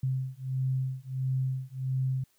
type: beating tone pair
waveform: sine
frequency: 130.3 / 131.8 Hz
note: C3 / C3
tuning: -7 / +13 cents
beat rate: 1.5 Hz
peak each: -31 dBFS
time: 0.03-2.24 s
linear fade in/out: 5 ms
effects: white hiss -69 dBFS RMS until 2.38 s

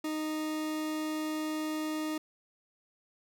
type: tone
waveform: 40% pulse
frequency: 309.7 Hz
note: D#4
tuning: 8 cents flat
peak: -31 dBFS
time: 0.04-2.18 s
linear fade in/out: 5 ms
effects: none

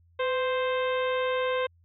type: harmonic tone with a mistuned harmonic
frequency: 523.3 Hz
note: C5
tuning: in tune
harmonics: 1 / 2 / 3 / 4 / 5 / 6 / 7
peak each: -26 / -32 / -36 / -38 / -40 / -42 / -43 dBFS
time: 0.19-1.67 s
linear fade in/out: 10 ms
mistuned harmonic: 1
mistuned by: -53 cents
effects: added 85 Hz sine -58 dBFS peak until 1.84 s

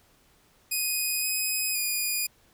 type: tone with pitch steps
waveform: 5% pulse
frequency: 2495 / 2518 / 2450 Hz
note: D#7 / D#7 / D#7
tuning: +4 / +20 / -27 cents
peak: -17 dBFS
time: 0.71-2.27 s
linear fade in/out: 10 ms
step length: 520 ms
effects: pink hiss -62 dBFS RMS until 2.53 s

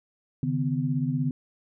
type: tone cluster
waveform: sine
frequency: 137.7 / 154.3 / 251.3 Hz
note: C#3 / D#3 / B3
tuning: -11 / -14 / +30 cents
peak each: -28 dBFS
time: 0.43-1.31 s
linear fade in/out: 2 ms
effects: none

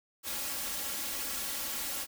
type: noise with comb filter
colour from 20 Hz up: white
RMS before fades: -36 dBFS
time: 0.23-2.07 s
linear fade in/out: 50 ms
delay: 3.6 ms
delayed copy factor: +1
effects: none

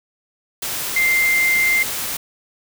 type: tone in noise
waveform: sine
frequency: 2093 Hz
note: C7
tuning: in tune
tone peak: -14 dBFS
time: 0.96-1.83 s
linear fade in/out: 5 ms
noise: white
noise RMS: -25 dBFS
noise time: 0.62-2.17 s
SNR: +8 dB
effects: none

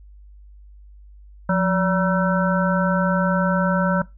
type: harmonic tone with a mistuned harmonic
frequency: 190.9 Hz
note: G3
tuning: 46 cents flat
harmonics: 1 / 3 / 5 / 7 / 8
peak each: -18 / -23 / -25 / -26 / -27 dBFS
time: 1.49-4.02 s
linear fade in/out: 5 ms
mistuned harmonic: 1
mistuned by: -120 cents
effects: noise-tail reverb RT60 0.2 s tail -19 dB re dry + added 50 Hz sine -42 dBFS peak until 4.17 s

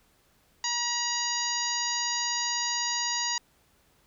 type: harmonic tone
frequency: 956 Hz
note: A#5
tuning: 43 cents sharp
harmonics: 1 / 2 / 3 / 4 / 5 / 6 / 7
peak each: -34 / -35 / -38 / -38 / -32 / -38 / -32 dBFS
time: 0.64-3.38 s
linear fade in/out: 2 ms
effects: pink hiss -65 dBFS RMS until 4.06 s

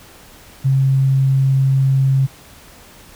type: tone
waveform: sine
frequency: 134.5 Hz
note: C3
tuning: 48 cents sharp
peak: -11 dBFS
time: 0.64-2.27 s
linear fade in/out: 20 ms
effects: pink hiss -43 dBFS RMS until 3.15 s

